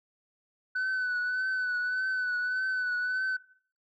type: tone with vibrato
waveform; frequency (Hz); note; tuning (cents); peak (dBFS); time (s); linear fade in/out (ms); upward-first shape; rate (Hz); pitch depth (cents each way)
sine; 1500; F#6; +23; -25; 0.75-3.37; 10; triangle; 1.7; 41
effects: noise-tail reverb RT60 0.5 s tail -19 dB re dry + tanh soft clip ceiling -26 dBFS